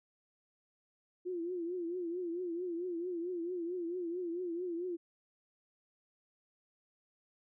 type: tone with vibrato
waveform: sine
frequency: 349.2 Hz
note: F4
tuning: in tune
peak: -35 dBFS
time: 1.25-4.97 s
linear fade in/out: 20 ms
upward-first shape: triangle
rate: 4.5 Hz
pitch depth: 110 cents each way
effects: none